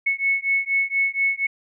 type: beating tone pair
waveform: sine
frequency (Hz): 2200 / 2204.2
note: C#7 / C#7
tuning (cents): -14 / -10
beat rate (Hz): 4.2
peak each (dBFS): -22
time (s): 0.06-1.47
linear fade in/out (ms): 10
effects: none